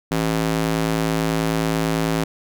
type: tone with high-pass filter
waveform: square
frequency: 54.6 Hz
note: A1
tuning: 13 cents flat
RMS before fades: -21 dBFS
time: 0.11-2.24 s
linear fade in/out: 5 ms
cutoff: 190 Hz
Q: 1.1
effects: none